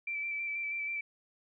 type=tone with vibrato; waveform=sine; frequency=2331 Hz; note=D7; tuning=14 cents flat; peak=-33 dBFS; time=0.07-1.01 s; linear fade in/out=5 ms; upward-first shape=square; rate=6.2 Hz; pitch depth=17 cents each way; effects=none